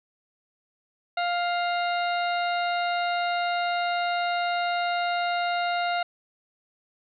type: harmonic tone with a mistuned harmonic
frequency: 701 Hz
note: F5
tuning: 6 cents sharp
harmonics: 1 / 2 / 3 / 4 / 5 / 6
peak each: -25 / -31 / -35 / -37 / -39 / -41 dBFS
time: 1.17-6.03 s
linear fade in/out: 5 ms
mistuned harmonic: 5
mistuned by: +110 cents
effects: none